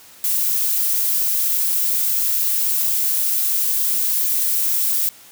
violet noise, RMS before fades -19 dBFS, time 0.24-5.09 s, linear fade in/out 0 ms, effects white hiss -45 dBFS RMS until 5.31 s + high-pass 60 Hz 12 dB/octave

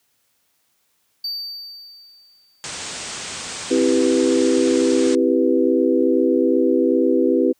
triangle tone with exponential decay, 4613 Hz, D8, 32 cents flat, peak -21 dBFS, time 1.24-2.76 s, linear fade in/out 5 ms, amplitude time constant 330 ms
white low-pass noise, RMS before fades -31 dBFS, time 2.64-5.15 s, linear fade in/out 0 ms, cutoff 8800 Hz, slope 96 dB/octave
sine chord, C major seventh, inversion none, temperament equal, 261.6 / 329.6 / 392 / 493.9 Hz, C4 / E4 / G4 / B4, 0 / 0 / 0 / 0 cents, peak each -19 / -19 / -20 / -20 dBFS, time 3.7-7.53 s, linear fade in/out 20 ms
effects white hiss -66 dBFS RMS until 7.59 s + high-pass 60 Hz 12 dB/octave

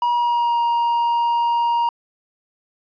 triangle tone with pitch glide, 959 to 941.4 Hz, A#5 to A#5, +49 to +17 cents, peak -14 dBFS, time 0.02-1.89 s, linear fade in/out 2 ms, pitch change -32 cents, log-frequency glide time 0.13-0.6 s, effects resampled to 11025 Hz

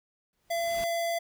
pink noise with exponential growth, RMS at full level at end -40 dBFS, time 0.33-0.84 s, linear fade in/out 1 ms, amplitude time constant 110 ms
square tone, 677 Hz, E5, 46 cents sharp, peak -28 dBFS, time 0.5-1.19 s, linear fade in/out 10 ms
effects none

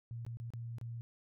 sine tone with dropouts, 116.8 Hz, A#2, 4 cents sharp, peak -40 dBFS, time 0.11-1.01 s, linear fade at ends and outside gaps 0 ms, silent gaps 0.25-0.265 / 0.371-0.4 / 0.504-0.536 / 0.784-0.813 s, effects none

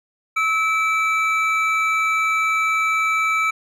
triangle tone pair together, 1300 / 2316 Hz, E6 / D7, -24 / -25 cents, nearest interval minor seventh, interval 999 cents, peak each -18 dBFS, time 0.36-3.51 s, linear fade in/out 10 ms, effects resampled to 32000 Hz

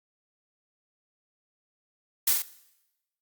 blue noise with echo, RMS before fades -22 dBFS, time 2.27-2.33 s, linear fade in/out 5 ms, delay 46 ms, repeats 2, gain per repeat -4 dB, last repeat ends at 2.422 s, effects noise-tail reverb RT60 0.9 s tail -18 dB re dry + Opus 48 kbps

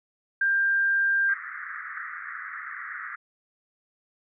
sine tone, 1591 Hz, G6, 25 cents sharp, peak -20 dBFS, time 0.41-1.34 s, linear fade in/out 5 ms
white band-pass noise, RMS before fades -37 dBFS, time 1.28-3.16 s, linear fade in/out 10 ms, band 1200 to 2000 Hz, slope 96 dB/octave
effects none

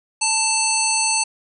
harmonic tone, 885 Hz, A5, 10 cents sharp, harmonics 1 / 3 / 5 / 7 / 9 / 10, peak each -24 / -24 / -24 / -24 / -24 / -24 dBFS, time 0.21-1.24 s, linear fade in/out 10 ms, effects none

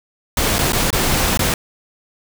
pink noise with dropouts, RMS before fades -17 dBFS, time 0.37-1.54 s, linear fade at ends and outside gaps 2 ms, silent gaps 0.584-0.589 / 0.722-0.731 / 0.905-0.928 / 1.374-1.392 s, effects none

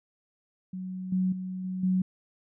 sine tone with level steps, 185.5 Hz, F#3, 5 cents sharp, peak -33 / -23 / -32 / -30 / -22 dBFS, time 0.73-2.02 s, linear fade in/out 5 ms, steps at 1.12 / 1.32 / 1.64 / 1.83 s, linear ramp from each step 5 ms, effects none

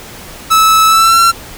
45% pulse tone with pitch glide, 1304 to 1358.6 Hz, E6 to F6, -19 to -48 cents, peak -5 dBFS, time 0.5-1.32 s, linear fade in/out 20 ms, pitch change +71 cents, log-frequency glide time 0.87-1.2 s, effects pink hiss -31 dBFS RMS until 1.57 s

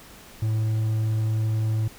triangle tone, 109.7 Hz, A2, 5 cents flat, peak -19 dBFS, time 0.42-1.88 s, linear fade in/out 5 ms, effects pink hiss -47 dBFS RMS until 1.98 s

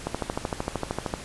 click train, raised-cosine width 1 ms, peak -12 dBFS, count 15, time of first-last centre 0.07-1.139 s, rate 13.1 Hz, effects pink hiss -40 dBFS RMS until 1.24 s + resampled to 24000 Hz

